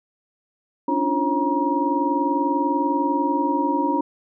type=tone cluster; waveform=sine; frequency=277.4 / 297.6 / 348.5 / 541 / 949 Hz; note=C#4 / D4 / F4 / C#5 / A#5; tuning=+1 / +23 / -4 / -42 / +31 cents; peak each=-25 / -24 / -28 / -30 / -22 dBFS; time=0.88-4.01 s; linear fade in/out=5 ms; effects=none